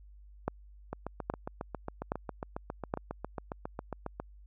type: two click trains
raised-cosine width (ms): 1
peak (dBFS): -22 / -16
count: 25 / 4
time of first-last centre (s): 0.93-4.2 / 0.48-2.939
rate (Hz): 7.34 / 1.22
effects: added 50 Hz sine -51 dBFS peak until 4.46 s